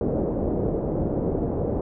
white low-pass noise, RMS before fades -25 dBFS, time 0.01-1.81 s, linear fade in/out 2 ms, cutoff 520 Hz, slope 24 dB/octave, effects none

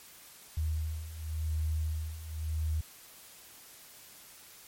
sine beating tone pair, 77.78 / 78.69 Hz, D#2 / D#2, 0 / +20 cents, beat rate 0.91 Hz, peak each -36 / -32 dBFS, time 0.57-2.81 s, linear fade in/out 5 ms, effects white hiss -53 dBFS RMS until 4.67 s + MP3 64 kbps

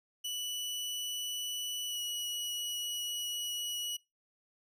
sawtooth tone with pitch glide, 2960 to 2924 Hz, F#7 to F#7, 0 to -21 cents, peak -32 dBFS, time 0.24-3.97 s, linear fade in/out 10 ms, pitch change -21 cents, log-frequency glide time 1.87-1.99 s, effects noise-tail reverb RT60 0.2 s tail -22 dB re dry

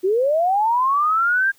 sine linear sweep, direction up, 353.5 to 1616 Hz, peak -15 dBFS, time 0.03-1.52 s, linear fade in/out 20 ms, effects white hiss -56 dBFS RMS until 1.58 s

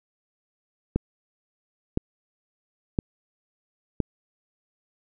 click train, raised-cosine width 3 ms, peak -9 dBFS, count 4, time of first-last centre 0.96-4.003 s, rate 0.986 Hz, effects none

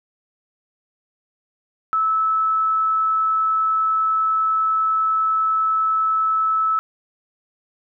sine tone, 1305 Hz, E6, 18 cents flat, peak -16 dBFS, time 1.93-6.79 s, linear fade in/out 0 ms, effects none

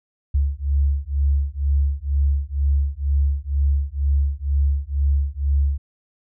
sine beating tone pair, 69.3 / 71.4 Hz, C#2 / D2, 0 / -48 cents, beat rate 2.1 Hz, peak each -20 dBFS, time 0.34-5.78 s, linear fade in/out 10 ms, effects none

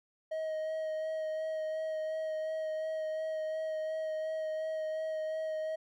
triangle tone with vibrato, 630 Hz, D#5, 21 cents sharp, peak -31 dBFS, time 0.31-5.76 s, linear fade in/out 10 ms, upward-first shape sine, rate 2.8 Hz, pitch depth 14 cents each way, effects none

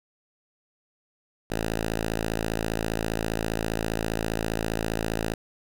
5% pulse tone, 55 Hz, A1, in tune, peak -15 dBFS, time 1.5-5.34 s, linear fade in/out 5 ms, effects none

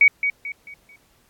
sine tone with echo, 2253 Hz, C#7, 28 cents sharp, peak -9 dBFS, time 0.01-0.08 s, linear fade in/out 2 ms, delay 220 ms, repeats 4, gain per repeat -9 dB, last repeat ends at 0.96 s, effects pink hiss -60 dBFS RMS until 1.29 s + AAC 64 kbps

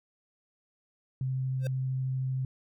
sine tone with vibrato, 130.81 Hz, C3, in tune, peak -28 dBFS, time 1.21-2.45 s, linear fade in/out 2 ms, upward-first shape triangle, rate 13 Hz, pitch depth 8 cents each way
square tone with exponential growth, 523.3 Hz, C5, in tune, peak -33 dBFS, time 1.59-1.67 s, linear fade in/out 2 ms, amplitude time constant 17 ms
effects none

